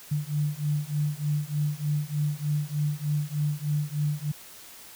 sine beating tone pair, 146.83 / 150.13 Hz, D3 / D3, 0 / +38 cents, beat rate 3.3 Hz, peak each -28 dBFS, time 0.11-4.32 s, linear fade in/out 10 ms, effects white hiss -47 dBFS RMS until 4.95 s

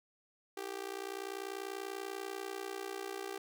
sawtooth tone with amplitude modulation, 392 Hz, G4, in tune, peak -32 dBFS, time 0.57-3.38 s, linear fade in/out 5 ms, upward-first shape sine, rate 60.3 Hz, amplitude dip 90%, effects none

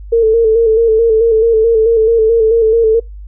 sine tone with vibrato, 450.5 Hz, A4, 41 cents sharp, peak -6 dBFS, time 0.12-3 s, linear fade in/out 10 ms, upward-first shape square, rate 4.6 Hz, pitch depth 41 cents each way, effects noise-tail reverb RT60 0.2 s tail -24 dB re dry + added 50 Hz sine -27 dBFS peak until 3.27 s

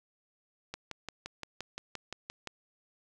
click train, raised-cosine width 0.2 ms, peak -21 dBFS, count 11, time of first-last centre 0.74-2.473 s, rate 5.77 Hz, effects none

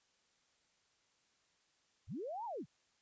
sine linear two-way sweep, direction up then down, 55 to 970 to 92.8 Hz, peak -40 dBFS, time 2.07-2.66 s, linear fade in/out 50 ms, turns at 2.45 s, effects white hiss -75 dBFS RMS until 3.01 s + resampled to 16000 Hz

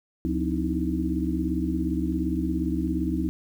sine tone cluster, 72.2 / 176.4 / 257.7 / 305.8 / 323.1 Hz, D2 / F3 / C4 / D#4 / E4, -29 / +18 / -26 / -30 / -35 cents, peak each -30 dBFS, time 0.25-3.29 s, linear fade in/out 0 ms, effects 9-bit

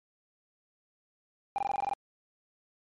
sine tone bursts, 800 Hz, G5, 35 cents sharp, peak -24 dBFS, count 9, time 1.56-1.935 s, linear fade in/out 0 ms, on 23 ms, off 21 ms, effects tanh soft clip ceiling -26 dBFS + MP3 48 kbps

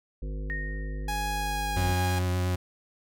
harmonic tone, 51 Hz, G#1, 31 cents flat, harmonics 1 / 3 / 5 / 7 / 9 / 10, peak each -31 / -41 / -45 / -48 / -50 / -51 dBFS, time 0.22-1.93 s, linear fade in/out 5 ms
sine tone with exponential decay, 1854 Hz, A#6, 10 cents flat, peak -30 dBFS, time 0.5-1.38 s, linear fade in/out 0 ms, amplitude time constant 190 ms
sawtooth tone with pitch glide, 832 to 821 Hz, G#5 to G#5, +3 to -20 cents, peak -26 dBFS, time 1.08-2.19 s, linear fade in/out 5 ms, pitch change -23 cents, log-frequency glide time 1.28-1.83 s
40% pulse tone with vibrato, 90.6 Hz, F#2, 36 cents flat, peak -24 dBFS, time 1.76-2.56 s, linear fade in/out 10 ms, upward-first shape sine, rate 8.7 Hz, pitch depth 13 cents each way
effects none

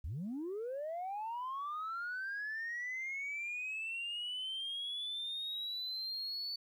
sine linear sweep, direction up, 58.7 to 4500 Hz, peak -36 dBFS, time 0.04-6.56 s, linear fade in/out 5 ms, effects tanh soft clip ceiling -35 dBFS + 12-bit

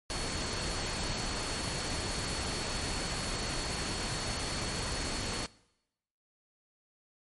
sine tone in noise, 4393 Hz, C#8, 16 cents flat, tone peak -41 dBFS, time 0.1-5.46 s, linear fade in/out 0 ms, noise pink, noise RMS -35 dBFS, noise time 0.1-5.46 s, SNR -9 dB, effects noise-tail reverb RT60 0.9 s tail -22 dB re dry + MP3 48 kbps

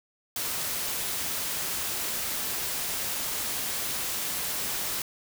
white noise, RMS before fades -31 dBFS, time 0.36-5.02 s, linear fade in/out 2 ms, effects none

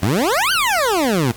20% pulse exponential two-way sweep, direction up then down, 82.4 to 1588 to 109.2 Hz, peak -10 dBFS, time 0.02-1.32 s, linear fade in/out 10 ms, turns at 0.52 s, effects pink hiss -39 dBFS RMS until 1.36 s

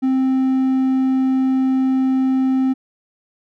triangle tone, 262.4 Hz, C4, 5 cents sharp, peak -12 dBFS, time 0.02-2.74 s, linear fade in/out 20 ms, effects none

